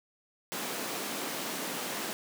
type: high-pass noise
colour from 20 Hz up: pink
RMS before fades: -36 dBFS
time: 0.52-2.13 s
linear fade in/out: 0 ms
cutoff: 200 Hz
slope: 24 dB/octave
effects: none